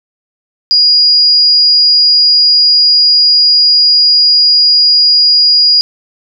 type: tone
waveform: sine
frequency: 4875 Hz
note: D#8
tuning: 36 cents flat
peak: -4 dBFS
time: 0.71-5.81 s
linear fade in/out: 0 ms
effects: none